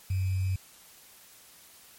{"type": "tone with sample-and-hold", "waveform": "sine", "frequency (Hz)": 93.8, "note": "F#2", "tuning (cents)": 24, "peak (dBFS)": -25, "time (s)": [0.1, 0.56], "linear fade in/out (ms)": 5, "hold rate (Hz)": 2450, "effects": ["white hiss -54 dBFS RMS until 1.98 s", "MP3 64 kbps"]}